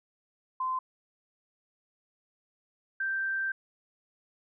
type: tone pair in turn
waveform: sine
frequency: 1033 / 1567.5 Hz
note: C6 / G6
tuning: -22 / -1 cents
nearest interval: perfect fifth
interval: 721 cents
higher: second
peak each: -28 dBFS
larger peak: neither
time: 0.6-0.79 / 3-3.52 s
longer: second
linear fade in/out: 5 ms
effects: none